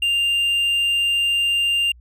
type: tone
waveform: triangle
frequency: 2794 Hz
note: F7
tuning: in tune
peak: -15 dBFS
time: 0.02-1.92 s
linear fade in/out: 5 ms
effects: added 60 Hz sine -44 dBFS peak until 2 s